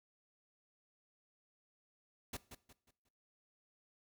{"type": "noise with echo", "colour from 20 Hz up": "pink", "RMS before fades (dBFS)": -43, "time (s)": [2.33, 2.37], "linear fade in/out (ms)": 5, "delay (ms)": 180, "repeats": 4, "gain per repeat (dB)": -9, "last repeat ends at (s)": 3.09, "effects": ["noise-tail reverb RT60 0.5 s tail -19 dB re dry"]}